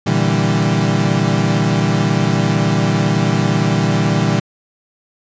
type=chord; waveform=35% pulse; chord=E half-diminished seventh; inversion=second; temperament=equal; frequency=116.54 / 146.83 / 164.81 / 196 Hz; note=Bb2 / D3 / E3 / G3; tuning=0 / 0 / 0 / 0 cents; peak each=-17 dBFS; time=0.06-4.4 s; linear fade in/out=10 ms; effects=resampled to 16000 Hz

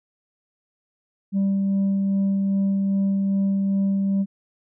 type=tone with tremolo; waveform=sine; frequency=196 Hz; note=G3; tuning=in tune; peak=-15 dBFS; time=1.32-4.26 s; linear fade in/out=50 ms; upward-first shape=sine; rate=2.5 Hz; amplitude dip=25%; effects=tanh soft clip ceiling -17 dBFS

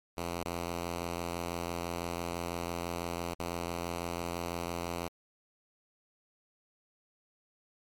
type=tone with dropouts; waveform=5% pulse; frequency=86 Hz; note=F2; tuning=26 cents flat; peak=-23 dBFS; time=0.17-5.08 s; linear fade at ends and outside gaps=5 ms; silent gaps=0.435-0.453 / 3.345-3.392 s; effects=MP3 64 kbps

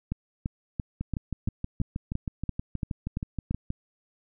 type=two click trains; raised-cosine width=5 ms; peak=-18 / -16 dBFS; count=18 / 11; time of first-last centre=1.01-3.704 / 0.12-3.51 s; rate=6.31 / 2.95 Hz; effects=none

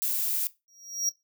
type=noise; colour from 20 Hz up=violet; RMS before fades=-28 dBFS; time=0.02-0.47 s; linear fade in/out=0 ms
type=tone with exponential growth; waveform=square; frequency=5670 Hz; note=F8; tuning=25 cents sharp; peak=-23 dBFS; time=0.68-1.09 s; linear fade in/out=1 ms; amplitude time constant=89 ms
effects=noise-tail reverb RT60 0.2 s tail -17 dB re dry

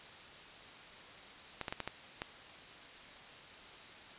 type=clicks; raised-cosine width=0.3 ms; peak=-21 dBFS; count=6; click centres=1.613 / 1.682 / 1.725 / 1.803 / 1.876 / 2.219 s; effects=white hiss -52 dBFS RMS until 4.18 s + resampled to 8000 Hz

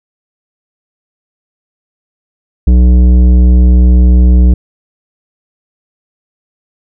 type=tone with tanh clipping; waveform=sine; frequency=61.4 Hz; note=B1; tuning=9 cents flat; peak=-4 dBFS; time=2.67-4.54 s; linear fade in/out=5 ms; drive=12 dB; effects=none

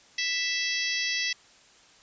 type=harmonic tone; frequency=659.3 Hz; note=E5; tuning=in tune; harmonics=3 / 4 / 5 / 6 / 7 / 8 / 9; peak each=-31 / -33 / -35 / -37 / -35 / -34 / -37 dBFS; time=0.18-1.33 s; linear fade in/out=5 ms; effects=white hiss -56 dBFS RMS until 2.02 s + resampled to 16000 Hz

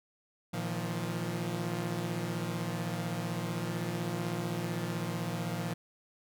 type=chord; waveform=sawtooth; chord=Bb suspended fourth; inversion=none; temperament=equal with one note detuned; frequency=116.54 / 158.83 / 174.61 Hz; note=Bb2 / Eb3 / F3; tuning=0 / +36 / 0 cents; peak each=-34 / -34 / -32 dBFS; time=0.53-5.74 s; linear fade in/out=10 ms; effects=none

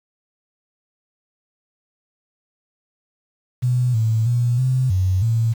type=tone with pitch steps; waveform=sine; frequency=124.3 / 111.4 / 120.5 / 129 / 93.3 / 114 Hz; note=B2 / A2 / B2 / C3 / F#2 / A#2; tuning=+12 / +22 / -42 / -24 / +15 / -38 cents; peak=-15 dBFS; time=3.62-5.54 s; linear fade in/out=20 ms; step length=320 ms; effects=7-bit

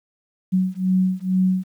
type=beating tone pair; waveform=sine; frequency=185 / 187.2 Hz; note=F#3 / F#3; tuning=0 / +20 cents; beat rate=2.2 Hz; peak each=-20 dBFS; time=0.52-1.64 s; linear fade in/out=20 ms; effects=9-bit

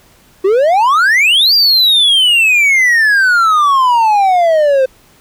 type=exponential two-way sweep; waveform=triangle; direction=up then down; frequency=366.6 to 4829 to 514 Hz; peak=-5 dBFS; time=0.44-4.86 s; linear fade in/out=10 ms; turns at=1.54 s; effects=pink hiss -47 dBFS RMS until 5.2 s

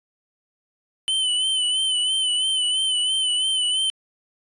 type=tone with vibrato; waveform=square; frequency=3035 Hz; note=F#7; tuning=43 cents sharp; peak=-20 dBFS; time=1.08-3.9 s; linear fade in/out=0 ms; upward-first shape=sine; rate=3 Hz; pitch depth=50 cents each way; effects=resampled to 24000 Hz

